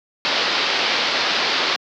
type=low-pass noise; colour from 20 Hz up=white; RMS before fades=-20 dBFS; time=0.25-1.76 s; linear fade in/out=0 ms; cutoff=4900 Hz; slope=48 dB/octave; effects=high-pass 300 Hz 12 dB/octave